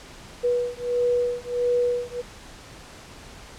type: beating tone pair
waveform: sine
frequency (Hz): 486.3 / 487.8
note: B4 / B4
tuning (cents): -27 / -21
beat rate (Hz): 1.5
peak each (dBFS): -24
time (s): 0.43-2.22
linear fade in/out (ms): 20
effects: pink hiss -44 dBFS RMS until 3.58 s + low-pass 8000 Hz 12 dB/octave